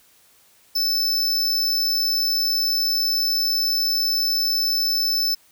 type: tone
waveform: square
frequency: 5274 Hz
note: E8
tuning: in tune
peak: -19 dBFS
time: 0.75-5.35 s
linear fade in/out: 10 ms
effects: white hiss -56 dBFS RMS until 5.51 s